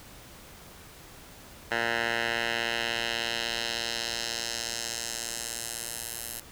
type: tone with band-pass filter sweep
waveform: 10% pulse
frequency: 116.54 Hz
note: A#2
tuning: in tune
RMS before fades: -32 dBFS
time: 1.71-6.4 s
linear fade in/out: 5 ms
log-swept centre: 1700 to 12000 Hz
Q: 1.3
effects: pink hiss -49 dBFS RMS until 6.51 s